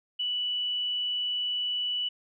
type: tone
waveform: sine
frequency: 2960 Hz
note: F#7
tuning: in tune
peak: -27 dBFS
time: 0.19-2.09 s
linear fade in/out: 10 ms
effects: none